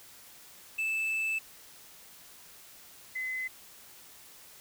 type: tone pair in turn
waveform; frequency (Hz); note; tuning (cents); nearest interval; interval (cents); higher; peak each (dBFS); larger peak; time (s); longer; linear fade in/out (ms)
triangle / sine; 2632 / 2034; E7 / C7; -3 / -50; major third; 447; first; -27 / -32; first; 0.78-1.39 / 3.15-3.48; first; 10
effects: white hiss -53 dBFS RMS until 4.6 s